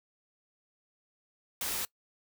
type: noise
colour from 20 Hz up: white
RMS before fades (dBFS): -34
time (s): 1.61-1.85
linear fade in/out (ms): 2
effects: noise-tail reverb RT60 0.1 s tail -22 dB re dry